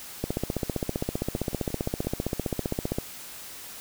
two click trains, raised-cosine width 2 ms, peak -24 / -13 dBFS, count 5 / 43, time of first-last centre 1.36-2.047 / 0.24-2.985 s, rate 5.82 / 15.3 Hz, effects white hiss -42 dBFS RMS until 3.8 s

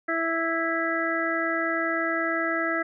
harmonic tone, 329.6 Hz, E4, in tune, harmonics 1 / 2 / 4 / 5 / 6, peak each -30 / -30 / -30 / -30 / -30 dBFS, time 0.08-2.83 s, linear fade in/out 10 ms, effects none

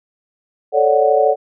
sine chord, D major seventh, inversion second, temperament equal, 440 / 554.4 / 587.3 / 740 Hz, A4 / C#5 / D5 / F#5, 0 / 0 / 0 / 0 cents, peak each -16 dBFS, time 0.72-1.36 s, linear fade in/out 50 ms, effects none

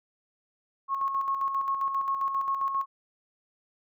sine tone with tremolo, 1091 Hz, C#6, 28 cents flat, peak -24 dBFS, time 0.88-2.86 s, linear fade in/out 50 ms, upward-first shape square, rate 7.5 Hz, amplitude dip 45%, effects none

